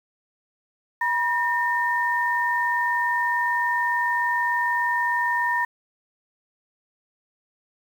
sine tone pair together, 965 / 1821.7 Hz, B5 / A#6, -40 / -40 cents, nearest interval major seventh, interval 1100 cents, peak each -23 dBFS, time 1.01-5.65 s, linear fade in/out 5 ms, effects 8-bit

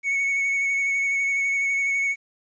triangle tone with vibrato, 2217 Hz, C#7, in tune, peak -19 dBFS, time 0.03-2.16 s, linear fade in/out 50 ms, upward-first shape sine, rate 12 Hz, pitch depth 17 cents each way, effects resampled to 16000 Hz + 10-bit

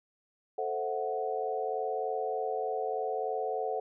sine chord, F# half-diminished seventh, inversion first, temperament equal, 440 / 523.3 / 659.3 / 740 Hz, A4 / C5 / E5 / F#5, 0 / 0 / 0 / 0 cents, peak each -34 / -37 / -40 / -34 dBFS, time 0.58-3.8 s, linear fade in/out 5 ms, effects none

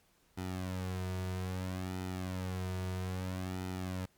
sawtooth tone with flanger, 92.5 Hz, F#2, in tune, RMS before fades -38 dBFS, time 0.37-4.06 s, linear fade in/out 10 ms, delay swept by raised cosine 1.8 to 3.8 ms, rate 0.61 Hz, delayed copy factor -0.7, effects pink hiss -70 dBFS RMS until 4.17 s + Opus 48 kbps

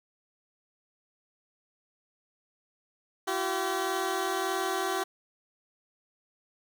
15% pulse tone pair together, 340.9 / 382.6 Hz, F4 / G4, -42 / -42 cents, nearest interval major second, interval 200 cents, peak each -27 / -23 dBFS, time 3.27-5.04 s, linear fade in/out 10 ms, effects none

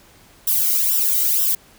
violet noise with flanger, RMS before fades -18 dBFS, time 0.47-1.55 s, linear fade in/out 5 ms, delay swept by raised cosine 0.45 to 1.19 ms, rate 2.1 Hz, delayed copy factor -0.7, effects pink hiss -50 dBFS RMS until 1.78 s

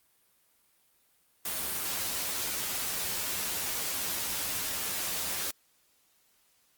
white noise with comb filter, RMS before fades -33 dBFS, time 1.45-5.51 s, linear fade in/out 5 ms, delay 11 ms, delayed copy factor +0.6, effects white hiss -68 dBFS RMS until 6.77 s + Opus 32 kbps

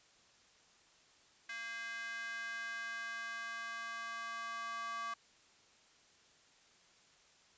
square tone with high-pass filter sweep, 230 Hz, A#3, 23 cents flat, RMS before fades -43 dBFS, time 1.49-5.14 s, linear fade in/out 5 ms, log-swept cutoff 1800 to 1200 Hz, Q 4.4, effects white hiss -66 dBFS RMS until 7.57 s + resampled to 16000 Hz

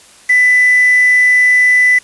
sine tone with quantisation, 1994 Hz, B6, 16 cents sharp, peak -6 dBFS, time 0.29-1.99 s, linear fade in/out 10 ms, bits 4, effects white hiss -42 dBFS RMS until 2.03 s + resampled to 24000 Hz

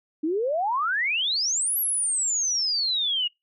sine exponential two-way sweep, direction up then down, 295.7 to 11840 to 2832 Hz, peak -22 dBFS, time 0.23-3.28 s, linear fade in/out 10 ms, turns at 1.78 s, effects noise-tail reverb RT60 0.2 s tail -26 dB re dry

